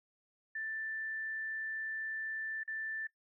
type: tone with dropouts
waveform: sine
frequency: 1768 Hz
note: A6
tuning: 8 cents sharp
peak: -37 dBFS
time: 0.55-3.07 s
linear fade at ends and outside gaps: 5 ms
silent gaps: 2.634-2.677 s
effects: noise-tail reverb RT60 0.1 s tail -18 dB re dry